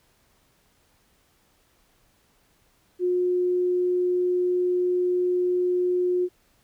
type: tone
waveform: sine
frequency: 359.7 Hz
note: F#4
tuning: 49 cents flat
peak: -20 dBFS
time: 2.99-6.29 s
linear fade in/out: 50 ms
effects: pink hiss -64 dBFS RMS until 6.63 s